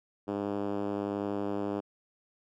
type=tone with band-pass filter; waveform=5% pulse; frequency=101.3 Hz; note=G#2; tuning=43 cents flat; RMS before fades=-33 dBFS; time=0.27-1.81 s; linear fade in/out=20 ms; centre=310 Hz; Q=1.3; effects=none